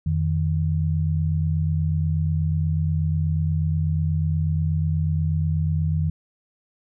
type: tone pair together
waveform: sine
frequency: 87.31 / 155.56 Hz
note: F2 / D#3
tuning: 0 / 0 cents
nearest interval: minor seventh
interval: 1000 cents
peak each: -22 dBFS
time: 0.06-6.1 s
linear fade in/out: 5 ms
effects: none